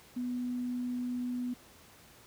sine tone, 246.9 Hz, B3, in tune, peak -32 dBFS, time 0.16-1.54 s, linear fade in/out 10 ms, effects pink hiss -57 dBFS RMS until 2.26 s + high-pass 60 Hz 12 dB/octave

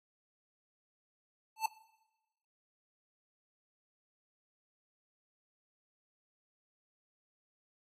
square tone with exponential growth, 881 Hz, A5, 2 cents sharp, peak -26 dBFS, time 1.56-1.66 s, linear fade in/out 5 ms, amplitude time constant 21 ms, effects noise-tail reverb RT60 1.0 s tail -19 dB re dry + AAC 48 kbps

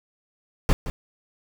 brown noise with echo, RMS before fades -17 dBFS, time 0.69-0.73 s, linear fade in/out 0 ms, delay 170 ms, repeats 1, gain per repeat -12 dB, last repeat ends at 0.9 s, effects none

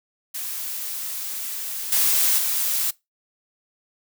blue noise with level steps, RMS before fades -30 / -19 / -23 dBFS, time 0.34-2.91 s, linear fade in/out 10 ms, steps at 1.92 / 2.38 s, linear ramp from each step 5 ms, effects noise-tail reverb RT60 0.2 s tail -22 dB re dry

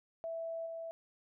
sine tone with level steps, 659.3 Hz, E5, in tune, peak -37 / -40 dBFS, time 0.24-0.91 s, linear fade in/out 0 ms, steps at 0.66 s, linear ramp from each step 5 ms, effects none

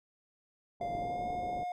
white low-pass noise, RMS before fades -43 dBFS, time 0.8-1.64 s, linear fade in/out 10 ms, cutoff 770 Hz, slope 48 dB/octave
triangle tone with pitch glide, 698.5 to 715.7 Hz, F5 to F5, 0 to +42 cents, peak -32 dBFS, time 0.81-1.72 s, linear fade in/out 2 ms, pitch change +42 cents, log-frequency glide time 0.93-1.26 s
clicks, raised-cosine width 3 ms, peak -39 / -30 / -37 / -38 / -35 / -36 / -34 / -29 / -38 dBFS, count 9, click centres 0.911 / 0.951 / 1.007 / 1.04 / 1.072 / 1.195 / 1.258 / 1.305 / 1.35 s
effects none

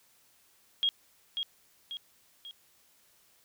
sine tone with echo, 3269 Hz, G#7, 28 cents flat, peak -24 dBFS, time 0.83-0.89 s, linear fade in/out 0 ms, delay 540 ms, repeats 3, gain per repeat -6 dB, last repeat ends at 2.51 s, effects white hiss -65 dBFS RMS until 3.44 s

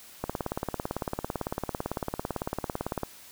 click train, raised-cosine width 1 ms, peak -15 dBFS, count 51, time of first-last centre 0.24-3.033 s, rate 17.9 Hz, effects white hiss -50 dBFS RMS until 3.31 s

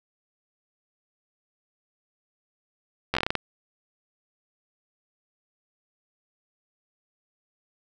slowing click train, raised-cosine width 0.3 ms, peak -8 dBFS, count 9, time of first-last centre 3.14-3.353 s, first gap 12 ms, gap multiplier 1.22, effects none

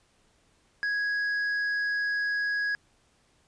sine tone with hard clipping, 1661.2 Hz, G#6, in tune, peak -27 dBFS, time 0.83-2.75 s, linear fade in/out 0 ms, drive 4 dB, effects pink hiss -66 dBFS RMS until 3.47 s + resampled to 22050 Hz

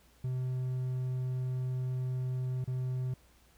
triangle tone with dropouts, 127.9 Hz, C3, 39 cents flat, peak -29 dBFS, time 0.24-3.14 s, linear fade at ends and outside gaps 5 ms, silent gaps 2.643-2.675 s, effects added 60 Hz sine -64 dBFS peak until 3.57 s + pink hiss -65 dBFS RMS until 3.57 s

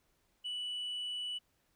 sine tone, 2960 Hz, F#7, in tune, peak -34 dBFS, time 0.44-1.39 s, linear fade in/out 20 ms, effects tanh soft clip ceiling -35 dBFS + pink hiss -75 dBFS RMS until 1.75 s

